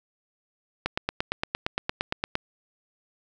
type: click train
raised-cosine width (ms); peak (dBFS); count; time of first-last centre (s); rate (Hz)
0.3; -9; 14; 0.86-2.354; 8.7
effects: none